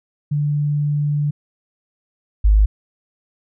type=tone pair in turn; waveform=sine; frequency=146.83 / 51.91 Hz; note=D3 / G#1; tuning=0 / 0 cents; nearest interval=octave + tritone; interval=1800 cents; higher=first; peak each=-16 / -9 dBFS; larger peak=second; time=0.31-1.31 / 2.44-2.66 s; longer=first; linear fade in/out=10 ms; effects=none